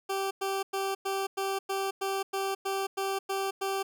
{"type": "tone bursts", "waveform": "20% pulse", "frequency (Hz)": 389.3, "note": "G4", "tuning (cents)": -12, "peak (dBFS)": -24, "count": 12, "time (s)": [0.09, 3.83], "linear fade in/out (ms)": 10, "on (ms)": 220, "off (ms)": 100, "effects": []}